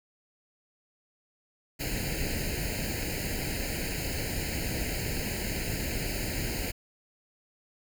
pink noise with comb filter, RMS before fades -32 dBFS, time 1.79-6.72 s, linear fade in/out 20 ms, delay 0.43 ms, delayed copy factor +0.95, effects none

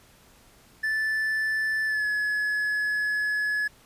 triangle tone with pitch glide, 1754 to 1699.2 Hz, A6 to G#6, -6 to +39 cents, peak -22 dBFS, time 0.83-3.68 s, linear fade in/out 10 ms, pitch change -55 cents, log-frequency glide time 1.86-2.06 s, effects pink hiss -56 dBFS RMS until 3.85 s + resampled to 32000 Hz

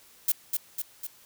violet noise with echo, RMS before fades -23 dBFS, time 0.28-0.32 s, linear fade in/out 5 ms, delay 250 ms, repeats 3, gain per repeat -4 dB, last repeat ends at 1.07 s, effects white hiss -56 dBFS RMS until 1.25 s

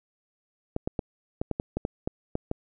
clicks, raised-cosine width 2 ms, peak -14 dBFS, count 11, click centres 0.764 / 0.875 / 0.992 / 1.415 / 1.513 / 1.599 / 1.77 / 1.851 / 2.075 / 2.354 / 2.514 s, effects none

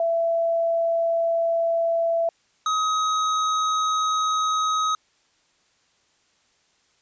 sine / square tone pair in turn, 668 / 1266.1 Hz, E5 / D#6, +23 / +30 cents, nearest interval major seventh, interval 1107 cents, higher second, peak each -19 / -21 dBFS, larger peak first, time 0-2.29 / 2.66-4.95 s, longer neither, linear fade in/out 2 ms, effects white hiss -64 dBFS RMS until 7.01 s + resampled to 16000 Hz

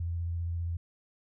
sine tone with vibrato, 85 Hz, F2, 46 cents flat, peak -30 dBFS, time 0-0.77 s, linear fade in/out 5 ms, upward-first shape sine, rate 15 Hz, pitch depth 21 cents each way, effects none

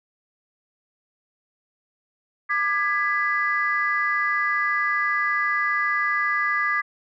sine chord, G# diminished, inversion second, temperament just, 1196.1 / 1661.2 / 1993.5 Hz, D6 / G#6 / B6, +31 / 0 / +16 cents, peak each -24 dBFS, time 2.49-6.82 s, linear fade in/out 20 ms, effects tanh soft clip ceiling -11 dBFS

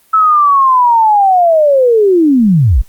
sine linear sweep, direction down, 1313 to 40.29 Hz, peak -5 dBFS, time 0.13-2.82 s, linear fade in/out 10 ms, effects white hiss -50 dBFS RMS until 2.88 s + Opus 24 kbps

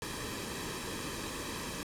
pink noise with comb filter, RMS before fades -39 dBFS, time 0.02-1.83 s, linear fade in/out 0 ms, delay 1.4 ms, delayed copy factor -0.65, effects low-pass 11000 Hz 12 dB/octave

